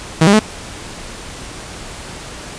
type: tone with pitch steps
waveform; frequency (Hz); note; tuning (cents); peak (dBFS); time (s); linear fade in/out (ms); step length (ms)
sawtooth; 160.2 / 201 / 215.6; E3 / G3 / A3; -49 / +44 / -35; -3; 0.21-0.393; 5; 61
effects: pink hiss -31 dBFS RMS until 2.58 s + resampled to 22050 Hz